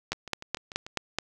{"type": "two click trains", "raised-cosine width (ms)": 0.2, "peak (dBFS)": [-23, -10], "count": [6, 6], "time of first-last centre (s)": [[0.13, 0.865], [0.12, 1.186]], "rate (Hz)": [6.8, 4.69], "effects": []}